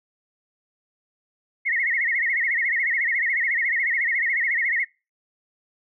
sine tone with vibrato, 1999 Hz, B6, 20 cents sharp, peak -20 dBFS, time 1.65-4.85 s, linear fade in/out 20 ms, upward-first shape sine, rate 14 Hz, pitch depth 160 cents each way, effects noise-tail reverb RT60 0.3 s tail -25 dB re dry

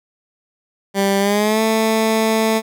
15% pulse tone with pitch glide, 197.1 to 221.2 Hz, G3 to A3, +10 to +9 cents, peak -8 dBFS, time 0.94-2.62 s, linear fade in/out 50 ms, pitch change +199 cents, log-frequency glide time 1.19-1.61 s, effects none

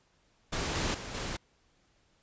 pink noise with level steps, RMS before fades -33 / -31 / -41 / -36 dBFS, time 0.52-1.37 s, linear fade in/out 10 ms, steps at 0.75 / 0.94 / 1.14 s, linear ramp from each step 5 ms, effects pink hiss -69 dBFS RMS until 2.22 s + resampled to 16000 Hz

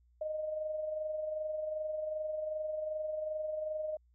sine tone with amplitude modulation, 618 Hz, D#5, 12 cents flat, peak -32 dBFS, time 0.21-3.97 s, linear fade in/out 5 ms, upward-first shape sine, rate 22.6 Hz, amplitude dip 45%, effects added 60 Hz sine -64 dBFS peak until 4.14 s

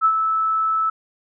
sine tone with ADSR envelope, 1309 Hz, E6, 13 cents flat, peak -11 dBFS, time 0.01-0.9 s, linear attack 40 ms, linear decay 68 ms, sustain -6 dB, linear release 7 ms, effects none

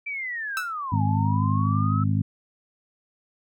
sine linear two-way sweep, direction down then up, 2349 to 820 to 1317 Hz, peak -28 dBFS, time 0.06-2.04 s, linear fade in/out 10 ms, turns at 1.03 s
sawtooth tone with exponential decay, 1313 Hz, E6, 7 cents flat, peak -19 dBFS, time 0.57-0.73 s, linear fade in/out 1 ms, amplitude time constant 33 ms
harmonic tone, 51.91 Hz, G#1, in tune, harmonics 2 / 3 / 4 / 5, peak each -22 / -26 / -28 / -30 dBFS, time 0.92-2.22 s, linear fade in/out 5 ms
effects none

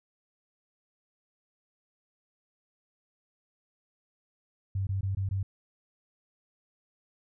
sine tone bursts, 97 Hz, G2, 18 cents flat, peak -27 dBFS, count 5, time 4.75-5.43 s, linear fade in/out 5 ms, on 120 ms, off 20 ms, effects none

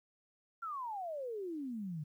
sine exponential sweep, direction down, 1396.9 to 144.4 Hz, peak -38 dBFS, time 0.62-2.04 s, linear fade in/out 10 ms, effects 12-bit

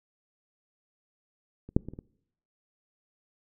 clicks, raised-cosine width 3 ms, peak -30 / -8 / -24 / -30 / -27 dBFS, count 5, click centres 1.69 / 1.765 / 1.886 / 1.936 / 1.989 s, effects noise-tail reverb RT60 0.8 s tail -25 dB re dry

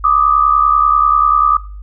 sine tone pair together, 1180.8 / 1251 Hz, D6 / D#6, +9 / +9 cents, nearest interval minor second, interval 100 cents, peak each -11 dBFS, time 0.04-1.57 s, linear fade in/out 5 ms, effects noise-tail reverb RT60 0.4 s tail -19 dB re dry + added 50 Hz sine -27 dBFS peak until 1.82 s

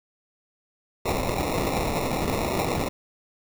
violet noise with sample-and-hold, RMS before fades -26 dBFS, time 1.05-2.89 s, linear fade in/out 10 ms, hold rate 1575 Hz, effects none

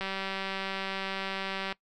click train, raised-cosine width 0.3 ms, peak -18 dBFS, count 332, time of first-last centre 0.01-1.725 s, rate 193 Hz, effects noise-tail reverb RT60 0.1 s tail -21 dB re dry

